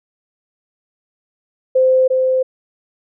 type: tone with echo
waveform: sine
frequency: 518 Hz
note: C5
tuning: 17 cents flat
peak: -9 dBFS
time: 1.75-2.08 s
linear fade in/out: 10 ms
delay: 350 ms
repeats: 1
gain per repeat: -3 dB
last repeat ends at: 2.43 s
effects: none